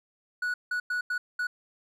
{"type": "tone bursts at uneven times", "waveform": "triangle", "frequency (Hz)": 1469, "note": "F#6", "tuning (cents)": -13, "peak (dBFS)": -25, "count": 5, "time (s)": [[0.42, 0.54], [0.71, 0.8], [0.9, 1.01], [1.1, 1.18], [1.39, 1.47]], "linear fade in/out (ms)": 5, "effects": []}